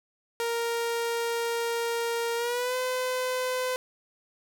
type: tone with pitch glide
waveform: sawtooth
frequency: 466.2 to 508.4 Hz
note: A#4 to C5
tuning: 0 to -50 cents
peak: -23 dBFS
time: 0.4-3.76 s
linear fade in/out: 0 ms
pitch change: +150 cents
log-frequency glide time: 2.36-2.76 s
effects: none